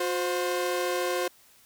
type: tone pair together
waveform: sawtooth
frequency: 359.3 / 522 Hz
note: F4 / C5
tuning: +49 / -4 cents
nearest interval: tritone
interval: 647 cents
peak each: -25 dBFS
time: 0-1.28 s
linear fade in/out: 5 ms
effects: white hiss -58 dBFS RMS until 1.65 s

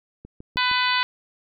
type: click train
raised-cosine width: 3 ms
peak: -27 dBFS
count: 4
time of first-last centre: 0.25-0.714 s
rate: 6.47 Hz
type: harmonic tone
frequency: 499.7 Hz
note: B4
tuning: 20 cents sharp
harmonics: 2 / 3 / 4 / 5 / 6 / 7 / 8 / 9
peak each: -24 / -26 / -27 / -28 / -29 / -29 / -30 / -31 dBFS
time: 0.57-1.03 s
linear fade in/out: 0 ms
effects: none

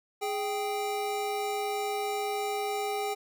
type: tone pair together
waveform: square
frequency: 415.3 / 784.8 Hz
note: G#4 / G5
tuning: 0 / +2 cents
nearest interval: major seventh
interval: 1102 cents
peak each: -33 / -33 dBFS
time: 0.21-3.15 s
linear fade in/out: 20 ms
effects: none

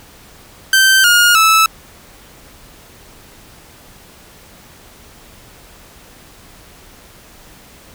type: tone with pitch steps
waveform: sawtooth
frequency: 1553 / 1427 / 1309 Hz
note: G6 / F6 / E6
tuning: -17 / +37 / -13 cents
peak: -4 dBFS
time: 0.73-1.66 s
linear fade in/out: 2 ms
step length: 310 ms
effects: pink hiss -42 dBFS RMS until 7.94 s

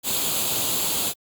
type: noise with comb filter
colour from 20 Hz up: white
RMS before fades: -24 dBFS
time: 0.03-1.14 s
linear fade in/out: 50 ms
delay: 0.27 ms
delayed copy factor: +0.65
effects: high-pass 80 Hz 12 dB/octave + Opus 48 kbps

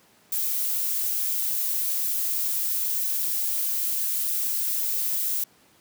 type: noise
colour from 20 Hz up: violet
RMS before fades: -26 dBFS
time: 0.32-5.44 s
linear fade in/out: 5 ms
effects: pink hiss -58 dBFS RMS until 5.8 s + high-pass 150 Hz 12 dB/octave

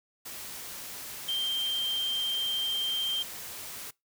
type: tone in noise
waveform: sine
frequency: 3158 Hz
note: G7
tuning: 12 cents sharp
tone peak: -27 dBFS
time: 1.28-3.23 s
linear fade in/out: 10 ms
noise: white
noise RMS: -41 dBFS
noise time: 0.25-3.91 s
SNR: +11 dB
effects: noise-tail reverb RT60 0.2 s tail -24 dB re dry

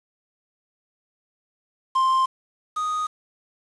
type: tone pair in turn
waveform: triangle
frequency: 1049 / 1243.7 Hz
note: C6 / D#6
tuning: +4 / -1 cents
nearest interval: minor third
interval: 295 cents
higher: second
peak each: -15 / -21 dBFS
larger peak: first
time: 1.95-2.26 / 2.76-3.07 s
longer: neither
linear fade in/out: 10 ms
effects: resampled to 22050 Hz + 7-bit

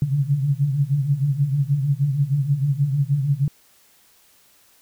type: tone cluster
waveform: sine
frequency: 131.2 / 141.2 / 147.6 Hz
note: C3 / C#3 / D3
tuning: +5 / +32 / +9 cents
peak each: -25 / -20 / -23 dBFS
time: 0.02-3.48 s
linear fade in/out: 2 ms
effects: white hiss -56 dBFS RMS until 4.81 s

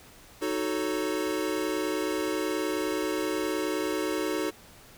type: chord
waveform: square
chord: D# half-diminished seventh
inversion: none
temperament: equal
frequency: 311.1 / 370 / 440 / 554.4 Hz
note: D#4 / F#4 / A4 / C#5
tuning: 0 / 0 / 0 / 0 cents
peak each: -32 / -33 / -34 / -37 dBFS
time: 0.41-4.51 s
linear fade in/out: 20 ms
effects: pink hiss -52 dBFS RMS until 4.97 s

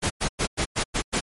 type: noise bursts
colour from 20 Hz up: pink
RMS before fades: -24 dBFS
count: 7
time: 0.02-1.208 s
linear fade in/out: 20 ms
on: 84 ms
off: 100 ms
effects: MP3 48 kbps

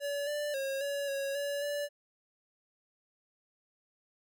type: tone with pitch steps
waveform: square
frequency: 571 / 589 / 542 / 566 / 552 / 570 / 580 Hz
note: D5 / D5 / C#5 / C#5 / C#5 / C#5 / D5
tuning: -49 / +5 / -39 / +36 / -7 / +48 / -22 cents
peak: -33 dBFS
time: 0-1.89 s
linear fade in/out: 50 ms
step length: 270 ms
effects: none

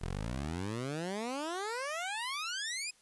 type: exponential sweep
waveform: 15% pulse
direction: up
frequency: 39.62 to 2545 Hz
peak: -29 dBFS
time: 0.01-2.91 s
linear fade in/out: 10 ms
effects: white hiss -65 dBFS RMS until 3.01 s + resampled to 24000 Hz

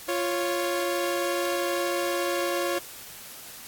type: tone pair together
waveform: sawtooth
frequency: 348.4 / 553 Hz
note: F4 / C#5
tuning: -4 / -4 cents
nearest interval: minor sixth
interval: 800 cents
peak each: -24 dBFS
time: 0.08-2.79 s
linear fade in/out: 10 ms
effects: white hiss -43 dBFS RMS until 3.67 s + AAC 64 kbps

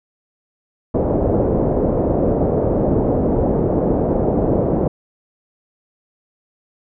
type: low-pass noise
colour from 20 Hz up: white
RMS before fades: -17 dBFS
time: 0.94-4.88 s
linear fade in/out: 5 ms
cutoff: 570 Hz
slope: 24 dB/octave
effects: none

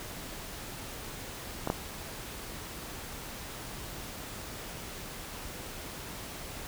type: clicks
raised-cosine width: 1 ms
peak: -16 / -13 dBFS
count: 2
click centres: 1.674 / 1.701 s
effects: pink hiss -42 dBFS RMS until 6.67 s

